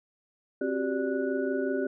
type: tone cluster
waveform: sine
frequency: 266.3 / 366.6 / 392 / 584 / 1471 Hz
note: C4 / F#4 / G4 / D5 / F#6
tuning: +31 / -16 / 0 / -10 / -11 cents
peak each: -31 / -35 / -30 / -34 / -39 dBFS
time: 0.61-1.87 s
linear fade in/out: 5 ms
effects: none